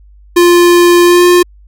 square tone with pitch glide, 349.2 to 354.5 Hz, F4 to F4, 0 to +26 cents, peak -4 dBFS, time 0.36-1.43 s, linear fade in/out 10 ms, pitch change +26 cents, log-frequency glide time 1.03-1.26 s, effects added 50 Hz sine -37 dBFS peak until 1.67 s

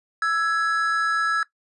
triangle tone pair together, 1326 / 1671.4 Hz, E6 / G#6, +10 / +11 cents, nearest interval major third, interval 401 cents, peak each -20 / -21 dBFS, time 0.22-1.43 s, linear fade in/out 2 ms, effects noise-tail reverb RT60 0.1 s tail -18 dB re dry + resampled to 24000 Hz

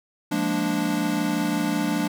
square chord, Bb dominant seventh, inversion second, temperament equal, 174.61 / 207.7 / 233.1 / 293.7 Hz, F3 / Ab3 / Bb3 / D4, 0 / 0 / 0 / 0 cents, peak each -30 / -29 / -30 / -26 dBFS, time 0.31-2.08 s, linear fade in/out 10 ms, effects none

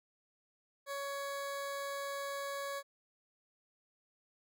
20% pulse tone, 559 Hz, C#5, 14 cents sharp, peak -33 dBFS, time 0.86-2.83 s, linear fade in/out 50 ms, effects none

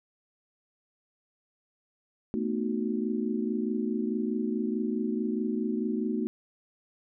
sine chord, B dominant seventh, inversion third, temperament just, 222.2 / 246.9 / 308.7 / 370.4 Hz, A3 / B3 / D#4 / F#4, +17 / 0 / -14 / +2 cents, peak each -30 / -33 / -34 / -34 dBFS, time 2.34-6.27 s, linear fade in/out 0 ms, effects none

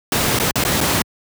pink noise with dropouts, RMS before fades -17 dBFS, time 0.12-1.02 s, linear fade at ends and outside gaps 2 ms, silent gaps 0.389-0.398 / 0.511-0.556 / 0.639-0.649 / 0.806-0.811 s, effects high-pass 80 Hz 12 dB/octave

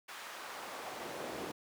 brown noise with high-pass filter sweep, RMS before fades -44 dBFS, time 0.08-1.52 s, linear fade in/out 10 ms, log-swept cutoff 1400 to 330 Hz, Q 0.99, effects none

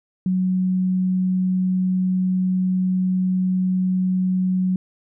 sine tone, 185 Hz, F#3, in tune, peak -17 dBFS, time 0.26-4.76 s, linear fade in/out 2 ms, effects none

